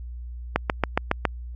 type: click train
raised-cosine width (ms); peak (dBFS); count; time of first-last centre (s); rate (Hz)
0.5; -4; 6; 0.56-1.253; 7.22
effects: added 60 Hz sine -33 dBFS peak until 1.55 s + AAC 32 kbps